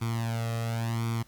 sawtooth tone with flanger, 114.9 Hz, A#2, 25 cents flat, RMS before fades -30 dBFS, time 0.01-1.23 s, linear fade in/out 10 ms, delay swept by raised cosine 0.87 to 1.58 ms, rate 0.93 Hz, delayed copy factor +0.8, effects pink hiss -60 dBFS RMS until 1.27 s + Opus 48 kbps

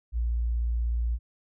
sine tone, 58.27 Hz, A#1, in tune, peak -24 dBFS, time 0.12-1.19 s, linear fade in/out 50 ms, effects none

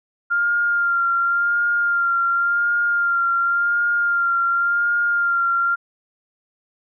sine tone with vibrato, 1396.9 Hz, F6, in tune, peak -16 dBFS, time 0.3-5.76 s, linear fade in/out 20 ms, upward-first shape sine, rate 0.91 Hz, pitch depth 23 cents each way, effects none

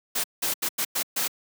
white noise bursts at uneven times, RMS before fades -26 dBFS, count 6, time 0.15-0.24 / 0.42-0.54 / 0.62-0.69 / 0.78-0.85 / 0.95-1.03 / 1.16-1.28 s, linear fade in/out 10 ms, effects high-pass 200 Hz 12 dB/octave

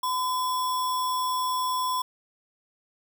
sine tone with sample-and-hold, 1015 Hz, B5, 47 cents sharp, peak -24 dBFS, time 0.03-2.02 s, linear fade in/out 5 ms, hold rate 4410 Hz, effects none

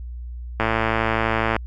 click train, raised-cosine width 0.5 ms, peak -5 dBFS, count 109, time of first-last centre 0.6-1.564 s, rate 112 Hz, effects added 60 Hz sine -30 dBFS peak until 1.66 s

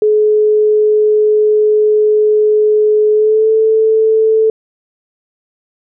sine tone with pitch glide, 425.6 to 440.1 Hz, G#4 to A4, +42 to 0 cents, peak -7 dBFS, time 0.02-4.5 s, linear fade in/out 2 ms, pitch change +58 cents, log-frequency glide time 3.13-3.5 s, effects none

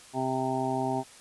harmonic tone, 130.8 Hz, C3, in tune, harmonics 1 / 2 / 3 / 5 / 6 / 7, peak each -36 / -32 / -34 / -34 / -32 / -35 dBFS, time 0.13-1.04 s, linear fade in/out 50 ms, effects white hiss -51 dBFS RMS until 1.2 s + resampled to 24000 Hz

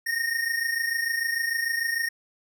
square tone pair together, 1838 / 1864.7 Hz, A#6 / A#6, -25 / 0 cents, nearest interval unison, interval 25 cents, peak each -27 / -30 dBFS, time 0.06-2.09 s, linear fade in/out 10 ms, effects none

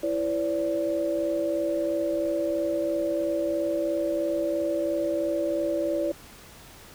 sine tone cluster, 332.7 / 513 / 576 Hz, E4 / C5 / D5, +16 / -34 / -34 cents, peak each -28 / -33 / -26 dBFS, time 0.03-6.12 s, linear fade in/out 5 ms, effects pink hiss -48 dBFS RMS until 6.94 s

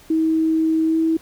sine tone with pitch glide, 320 to 323.5 Hz, D#4 to E4, +49 to -32 cents, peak -15 dBFS, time 0.1-1.17 s, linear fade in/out 5 ms, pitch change +19 cents, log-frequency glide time 0.85-0.98 s, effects pink hiss -48 dBFS RMS until 1.21 s

